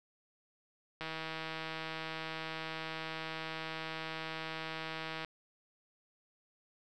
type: click train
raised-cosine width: 0.3 ms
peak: -24 dBFS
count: 679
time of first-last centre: 1.01-5.247 s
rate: 160 Hz
effects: none